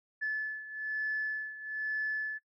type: beating tone pair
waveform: sine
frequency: 1731 / 1732.1 Hz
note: A6 / A6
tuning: -29 / -28 cents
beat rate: 1.1 Hz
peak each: -33 / -37 dBFS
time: 0.21-2.39 s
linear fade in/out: 20 ms
effects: noise-tail reverb RT60 0.1 s tail -19 dB re dry + tanh soft clip ceiling -25 dBFS